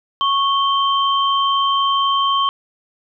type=tone pair together; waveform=sine; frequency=1102 / 3129 Hz; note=C#6 / G7; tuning=-11 / -4 cents; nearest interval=octave + tritone; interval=1807 cents; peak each=-15 / -20 dBFS; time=0.21-2.49 s; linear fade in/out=0 ms; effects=none